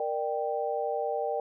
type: chord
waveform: sine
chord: G minor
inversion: first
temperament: equal with one note detuned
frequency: 466.2 / 597.3 / 784 Hz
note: Bb4 / D5 / G5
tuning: 0 / +29 / 0 cents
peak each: -32 dBFS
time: 0-1.4 s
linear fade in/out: 2 ms
effects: none